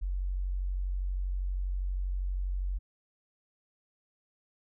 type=tone; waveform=sine; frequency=46.25 Hz; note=F#1; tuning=in tune; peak=-29 dBFS; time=0.01-2.79 s; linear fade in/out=20 ms; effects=none